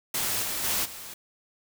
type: noise with level steps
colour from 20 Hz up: white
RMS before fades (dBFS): -28 / -31 / -27 / -41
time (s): 0.14-1.14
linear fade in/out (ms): 5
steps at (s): 0.42 / 0.63 / 0.84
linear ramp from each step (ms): 20
effects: none